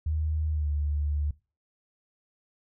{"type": "tone with pitch glide", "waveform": "sine", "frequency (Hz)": [77.6, 73.5], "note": ["D#2", "D2"], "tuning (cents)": [-4, 2], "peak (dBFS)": -25, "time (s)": [0.06, 1.31], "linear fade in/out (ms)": 5, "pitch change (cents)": -94, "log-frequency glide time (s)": [0.5, 0.69], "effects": ["noise-tail reverb RT60 0.3 s tail -20 dB re dry"]}